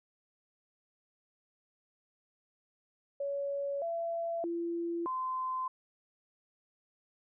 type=tone with pitch steps; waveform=sine; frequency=562 / 673 / 339.7 / 1032 Hz; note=C#5 / E5 / F4 / C6; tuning=+24 / +36 / -48 / -24 cents; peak=-32 dBFS; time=3.2-5.68 s; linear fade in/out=5 ms; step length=620 ms; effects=none